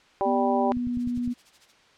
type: harmonic tone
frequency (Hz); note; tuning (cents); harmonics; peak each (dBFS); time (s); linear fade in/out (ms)
196; G3; 0; 2 / 3 / 4 / 5; -28 / -27 / -25 / -31; 0.21-0.72; 0
type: tone with pitch glide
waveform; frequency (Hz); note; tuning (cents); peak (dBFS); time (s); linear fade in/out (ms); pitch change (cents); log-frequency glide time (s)
sine; 246.9 to 243.2; B3 to B3; 0 to -26; -25; 0.25-1.34; 20; -26; 0.45-0.97
type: click train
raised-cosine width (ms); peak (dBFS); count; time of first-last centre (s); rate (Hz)
5; -24; 6; 0.77-1.277; 9.87
type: noise with tremolo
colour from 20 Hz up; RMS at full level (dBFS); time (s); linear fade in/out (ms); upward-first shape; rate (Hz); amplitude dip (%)
violet; -39; 0.92-1.74; 50; sine; 13; 100
effects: white hiss -57 dBFS RMS until 1.97 s + low-pass 4000 Hz 12 dB/octave